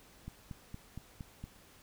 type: click train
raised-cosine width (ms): 5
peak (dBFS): -30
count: 6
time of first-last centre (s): 0.28-1.44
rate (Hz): 4.31
effects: pink hiss -60 dBFS RMS until 1.82 s